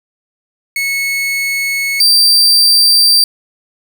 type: tone pair in turn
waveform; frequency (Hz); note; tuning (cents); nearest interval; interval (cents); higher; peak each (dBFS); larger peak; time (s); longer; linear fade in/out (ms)
40% pulse; 2200 / 4689; C#7 / D8; -14 / -4; octave + minor second; 1310; second; -13 / -5; second; 0.76-2 / 2-3.24; neither; 2
effects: 7-bit